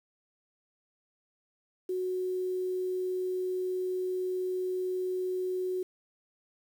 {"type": "tone with quantisation", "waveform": "sine", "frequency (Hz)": 368.6, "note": "F#4", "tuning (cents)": -7, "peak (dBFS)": -29, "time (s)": [1.89, 5.83], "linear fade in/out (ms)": 5, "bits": 9, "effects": []}